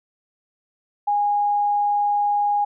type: tone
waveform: sine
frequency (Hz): 822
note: G#5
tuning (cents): -18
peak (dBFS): -17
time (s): 1.07-2.65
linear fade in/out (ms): 10
effects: none